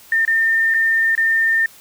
sine tone with dropouts, 1809 Hz, A6, 48 cents sharp, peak -13 dBFS, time 0.12-1.66 s, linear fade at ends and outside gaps 2 ms, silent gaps 0.251-0.277 / 0.74-0.744 / 1.152-1.177 s, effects white hiss -45 dBFS RMS until 1.8 s

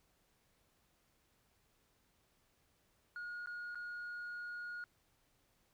sine tone with dropouts, 1438 Hz, F#6, 50 cents flat, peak -40 dBFS, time 3.16-4.84 s, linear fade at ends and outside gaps 1 ms, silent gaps 3.46-3.472 / 3.747-3.755 s, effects tanh soft clip ceiling -41 dBFS + pink hiss -75 dBFS RMS until 5.73 s

